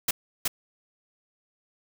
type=noise with echo; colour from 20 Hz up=white; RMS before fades=-24 dBFS; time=0.08-0.11 s; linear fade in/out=5 ms; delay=370 ms; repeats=1; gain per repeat=-2 dB; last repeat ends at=0.48 s; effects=none